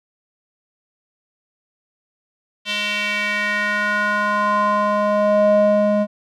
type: tone with band-pass filter sweep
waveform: square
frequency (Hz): 207.7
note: G#3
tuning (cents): 0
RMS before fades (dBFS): -18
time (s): 2.65-6.07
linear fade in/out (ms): 50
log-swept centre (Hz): 3100 to 460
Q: 3.2
effects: none